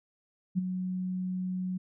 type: tone with ADSR envelope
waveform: sine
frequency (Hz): 184.1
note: F#3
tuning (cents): -8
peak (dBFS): -22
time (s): 0.55-1.78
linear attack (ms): 32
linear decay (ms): 17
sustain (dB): -8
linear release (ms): 12
effects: none